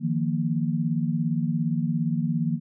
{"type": "chord", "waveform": "sine", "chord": "Eb suspended second", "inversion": "none", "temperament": "equal with one note detuned", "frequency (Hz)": [155.56, 172.91, 233.1], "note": ["Eb3", "F3", "Bb3"], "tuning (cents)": [0, -17, 0], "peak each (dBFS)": [-26, -27, -27], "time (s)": [0, 2.6], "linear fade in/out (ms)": 50, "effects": []}